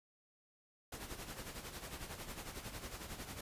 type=noise with tremolo; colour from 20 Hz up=pink; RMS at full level=-45 dBFS; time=0.92-3.41 s; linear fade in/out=5 ms; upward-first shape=sine; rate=11 Hz; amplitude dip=60%; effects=resampled to 32000 Hz